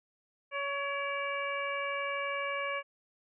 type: harmonic tone with a mistuned harmonic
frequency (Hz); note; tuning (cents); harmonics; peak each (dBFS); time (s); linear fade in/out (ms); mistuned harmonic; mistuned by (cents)
561; C#5; +21; 1 / 2 / 3 / 4 / 5; -37 / -37 / -40 / -37 / -44; 0.51-2.83; 50; 4; +47
effects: none